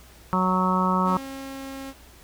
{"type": "harmonic tone", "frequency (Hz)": 185, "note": "F#3", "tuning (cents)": 0, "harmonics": [1, 2, 3, 4, 5, 6, 7], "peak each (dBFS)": [-23, -33, -32, -36, -26, -26, -27], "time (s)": [0.33, 1.17], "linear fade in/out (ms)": 0}
{"type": "tone", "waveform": "sawtooth", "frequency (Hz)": 270.2, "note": "C#4", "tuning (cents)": -44, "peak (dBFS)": -30, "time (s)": [1.04, 1.94], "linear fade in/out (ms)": 50}
{"effects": ["added 60 Hz sine -51 dBFS peak until 2.23 s", "pink hiss -51 dBFS RMS until 2.23 s"]}